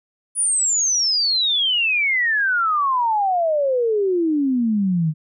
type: exponential sweep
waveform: sine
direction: down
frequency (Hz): 9950 to 150.4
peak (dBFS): -16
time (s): 0.35-5.14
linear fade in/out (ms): 50
effects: none

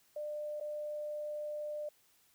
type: tone with dropouts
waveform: sine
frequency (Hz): 598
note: D5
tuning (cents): +31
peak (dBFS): -37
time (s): 0.16-1.89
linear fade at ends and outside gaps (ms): 5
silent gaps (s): 0.601-0.609
effects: white hiss -69 dBFS RMS until 2.34 s

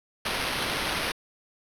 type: noise with sample-and-hold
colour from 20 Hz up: blue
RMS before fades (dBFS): -29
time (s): 0.25-1.12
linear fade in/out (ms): 5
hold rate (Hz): 7350
effects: low-pass 12000 Hz 12 dB/octave

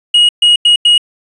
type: tone bursts at uneven times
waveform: triangle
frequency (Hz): 2890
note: F#7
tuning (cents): -41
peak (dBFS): -3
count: 4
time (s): 0.14-0.29 / 0.42-0.56 / 0.65-0.76 / 0.85-0.98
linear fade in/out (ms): 5
effects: resampled to 24000 Hz + 7-bit

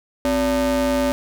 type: ring-modulated tone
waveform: square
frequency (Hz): 157.7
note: D#3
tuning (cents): +24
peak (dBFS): -15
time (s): 0.25-1.12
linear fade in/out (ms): 0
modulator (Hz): 418
effects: none

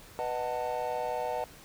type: chord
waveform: triangle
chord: B dominant seventh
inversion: none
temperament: just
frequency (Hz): 493.9 / 617.4 / 740.8 / 889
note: B4 / D#5 / F#5 / A5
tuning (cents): 0 / -14 / +2 / +18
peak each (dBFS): -34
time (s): 0.19-1.44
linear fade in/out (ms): 0
effects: pink hiss -52 dBFS RMS until 1.64 s

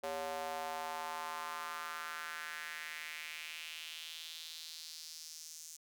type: tone with high-pass filter sweep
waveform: square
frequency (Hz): 80.2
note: E2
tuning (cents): -47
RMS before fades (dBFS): -44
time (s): 0.03-5.77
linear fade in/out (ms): 10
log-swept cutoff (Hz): 560 to 6600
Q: 2.8
effects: none

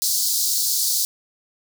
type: high-pass noise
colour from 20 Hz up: pink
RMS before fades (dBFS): -21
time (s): 0.02-1.05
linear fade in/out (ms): 0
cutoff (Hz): 4200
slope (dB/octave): 48
effects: none

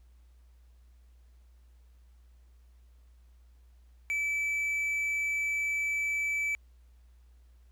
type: tone with hard clipping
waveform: triangle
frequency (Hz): 2309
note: D7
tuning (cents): -30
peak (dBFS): -29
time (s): 4.1-6.55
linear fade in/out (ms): 0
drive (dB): 6
effects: added 60 Hz sine -55 dBFS peak until 7.71 s + pink hiss -74 dBFS RMS until 7.71 s

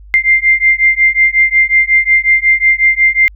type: beating tone pair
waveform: sine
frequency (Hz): 2094 / 2099.5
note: C7 / C7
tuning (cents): +1 / +5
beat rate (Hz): 5.5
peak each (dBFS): -10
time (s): 0.14-3.28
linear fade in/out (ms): 0
effects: added 50 Hz sine -33 dBFS peak until 3.35 s

